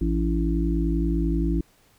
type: harmonic tone with a mistuned harmonic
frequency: 56.4 Hz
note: A1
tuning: 44 cents sharp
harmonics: 1 / 3 / 5 / 6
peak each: -23 / -27 / -28 / -28 dBFS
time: 0.01-1.61 s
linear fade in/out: 5 ms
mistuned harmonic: 6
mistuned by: -32 cents
effects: pink hiss -60 dBFS RMS until 1.98 s